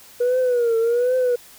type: tone with vibrato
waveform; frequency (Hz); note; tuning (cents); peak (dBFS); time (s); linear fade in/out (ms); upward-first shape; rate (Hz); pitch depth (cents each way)
sine; 481.4; B4; -44; -14; 0.2-1.36; 10; triangle; 1.3; 120
effects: tanh soft clip ceiling -14 dBFS + white hiss -46 dBFS RMS until 1.58 s